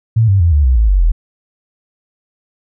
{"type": "tone with pitch steps", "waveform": "sine", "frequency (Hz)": [113, 97.81, 84.65, 73.27, 63.42, 54.89, 47.51, 41.12], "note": ["A2", "G2", "E2", "D2", "B1", "A1", "F#1", "E1"], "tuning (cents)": [47, -3, 46, -3, 47, -3, 47, -4], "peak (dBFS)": -7, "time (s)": [0.16, 1.12], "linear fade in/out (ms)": 10, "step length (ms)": 120, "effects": []}